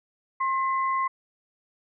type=tone pair together; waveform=sine; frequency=1065.2 / 2019 Hz; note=C6 / B6; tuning=+31 / +38 cents; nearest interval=major seventh; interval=1107 cents; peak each=-23 / -33 dBFS; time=0.4-1.08 s; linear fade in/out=10 ms; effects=none